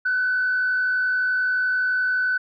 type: tone with frequency modulation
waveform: sine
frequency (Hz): 1503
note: F#6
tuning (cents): +27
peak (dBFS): -18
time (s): 0.05-2.38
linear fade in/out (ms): 10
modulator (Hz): 51.6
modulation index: 0.41
effects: tanh soft clip ceiling -15 dBFS

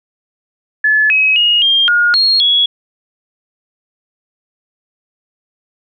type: tone with pitch steps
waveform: sine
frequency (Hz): 1722 / 2550 / 2870 / 3205 / 1430 / 4273 / 3352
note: A6 / D#7 / F7 / G7 / F6 / C8 / G#7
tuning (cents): -38 / +42 / +47 / +38 / +41 / +36 / +15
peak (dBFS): -8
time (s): 0.84-2.66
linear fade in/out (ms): 5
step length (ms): 260
effects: none

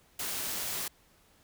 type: noise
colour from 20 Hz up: white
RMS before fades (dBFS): -35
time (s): 0.19-0.88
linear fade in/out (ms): 5
effects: pink hiss -64 dBFS RMS until 1.43 s

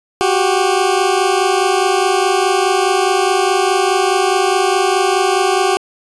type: tone pair together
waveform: 20% pulse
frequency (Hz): 367 / 391.8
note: F#4 / G4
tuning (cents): -14 / -1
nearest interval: minor second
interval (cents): 113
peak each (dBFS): -10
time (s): 0.21-5.77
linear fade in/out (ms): 0
effects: resampled to 24000 Hz

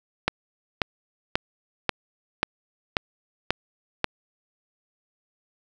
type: click train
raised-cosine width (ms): 0.3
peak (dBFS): -4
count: 8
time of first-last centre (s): 0.28-4.043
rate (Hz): 1.86
effects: none

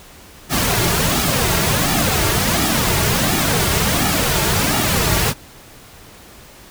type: noise with flanger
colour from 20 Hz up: pink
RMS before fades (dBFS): -17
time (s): 0.49-5.34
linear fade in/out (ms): 50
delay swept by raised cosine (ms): 1.9 to 4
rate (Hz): 1.4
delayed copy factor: -0.65
effects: pink hiss -42 dBFS RMS until 6.7 s

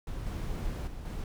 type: noise with level steps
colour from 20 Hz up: brown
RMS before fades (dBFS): -37 / -34 / -41 / -36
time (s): 0.07-1.24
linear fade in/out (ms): 2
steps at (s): 0.26 / 0.87 / 1.05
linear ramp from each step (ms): 5
effects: none

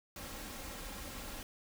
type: noise with comb filter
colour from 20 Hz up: pink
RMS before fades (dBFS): -45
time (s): 0.16-1.43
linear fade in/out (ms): 2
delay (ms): 3.7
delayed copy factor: +0.5
effects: none

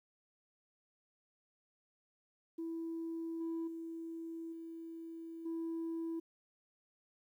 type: tone with level steps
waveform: sine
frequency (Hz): 329.6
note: E4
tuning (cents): 0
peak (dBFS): -37 / -34 / -41 / -44 / -35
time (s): 2.58-6.2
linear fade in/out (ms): 10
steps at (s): 3.4 / 3.67 / 4.52 / 5.45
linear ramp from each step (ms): 10
effects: tanh soft clip ceiling -35 dBFS + 12-bit

